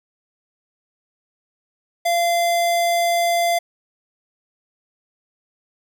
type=tone; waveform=square; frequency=688 Hz; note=F5; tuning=26 cents flat; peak=-17 dBFS; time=2.05-3.59 s; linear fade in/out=10 ms; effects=none